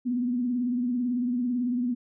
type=tone with vibrato; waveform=sine; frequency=245.6 Hz; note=B3; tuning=9 cents flat; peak=-24 dBFS; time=0.05-1.95 s; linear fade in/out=20 ms; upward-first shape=triangle; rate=18 Hz; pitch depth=81 cents each way; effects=none